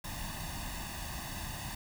pink noise with comb filter, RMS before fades -40 dBFS, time 0.04-1.75 s, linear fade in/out 5 ms, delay 1.1 ms, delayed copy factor +0.8, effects none

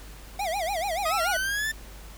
square tone with vibrato, 725 Hz, F#5, 35 cents flat, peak -27 dBFS, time 0.39-1.37 s, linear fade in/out 5 ms, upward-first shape sine, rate 6.9 Hz, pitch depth 230 cents each way
40% pulse linear sweep, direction up, 1229 to 1793 Hz, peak -25 dBFS, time 1.05-1.72 s, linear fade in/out 10 ms
effects added 50 Hz sine -43 dBFS peak until 2.17 s + pink hiss -48 dBFS RMS until 2.17 s

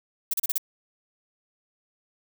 violet noise bursts, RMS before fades -25 dBFS, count 5, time 0.31-0.581 s, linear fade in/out 5 ms, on 27 ms, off 34 ms, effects none

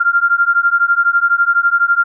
sine beating tone pair, 1387 / 1399 Hz, F6 / F6, -12 / +3 cents, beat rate 12 Hz, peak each -13 dBFS, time 0-2.04 s, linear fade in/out 10 ms, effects none

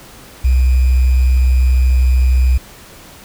sine tone with sample-and-hold, 63.6 Hz, C2, 48 cents flat, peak -8 dBFS, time 0.44-2.58 s, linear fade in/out 10 ms, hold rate 2450 Hz, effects pink hiss -39 dBFS RMS until 3.24 s

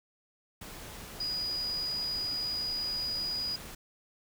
sine tone in noise, 4915 Hz, D#8, 22 cents flat, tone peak -31 dBFS, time 1.2-3.56 s, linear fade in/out 5 ms, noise pink, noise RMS -45 dBFS, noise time 0.61-3.75 s, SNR +11 dB, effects none

